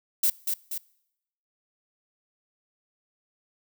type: noise with echo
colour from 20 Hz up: violet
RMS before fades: -22 dBFS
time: 0.23-0.3 s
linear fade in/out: 5 ms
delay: 240 ms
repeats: 2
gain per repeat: -5 dB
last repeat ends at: 0.78 s
effects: noise-tail reverb RT60 0.8 s tail -23 dB re dry